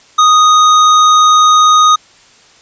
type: tone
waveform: square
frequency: 1244.5 Hz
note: D#6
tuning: in tune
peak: -5 dBFS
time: 0.18-1.96 s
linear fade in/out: 10 ms
effects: white hiss -44 dBFS RMS until 2.61 s + resampled to 16000 Hz